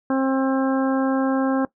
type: harmonic tone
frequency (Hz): 266.2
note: C4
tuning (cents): +30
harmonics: 1 / 2 / 3 / 4 / 5 / 6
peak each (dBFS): -19 / -25 / -29 / -31 / -33 / -35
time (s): 0.1-1.65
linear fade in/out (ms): 2
effects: noise-tail reverb RT60 0.1 s tail -19 dB re dry